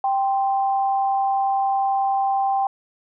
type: tone pair together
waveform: sine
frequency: 784.6 / 1046.5 Hz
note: G5 / C6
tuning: +1 / 0 cents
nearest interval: perfect fourth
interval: 499 cents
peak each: -18 / -29 dBFS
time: 0.04-2.67 s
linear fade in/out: 2 ms
effects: none